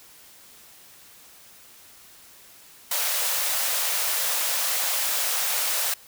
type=high-pass noise; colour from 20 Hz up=white; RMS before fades=-25 dBFS; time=2.91-5.94 s; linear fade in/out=5 ms; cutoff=480 Hz; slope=96 dB/octave; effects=white hiss -50 dBFS RMS until 6.07 s